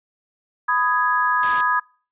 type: chord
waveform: sine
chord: G# minor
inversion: first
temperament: just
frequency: 996.7 / 1245.9 / 1661.2 Hz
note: B5 / D#6 / G#6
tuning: +16 / +2 / 0 cents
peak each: -21 dBFS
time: 0.68-1.8 s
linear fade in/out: 10 ms
type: noise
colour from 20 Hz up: white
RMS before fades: -30 dBFS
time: 1.43-1.61 s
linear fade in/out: 0 ms
effects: noise-tail reverb RT60 0.4 s tail -26 dB re dry + resampled to 8000 Hz